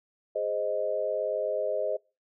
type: chord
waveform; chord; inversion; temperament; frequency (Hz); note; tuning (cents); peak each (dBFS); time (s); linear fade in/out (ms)
sine; Ab major; none; equal; 415.3 / 523.3 / 622.3; Ab4 / C5 / Eb5; 0 / 0 / 0; -34 / -31 / -29; 0.35-1.97; 10
effects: noise-tail reverb RT60 0.3 s tail -25 dB re dry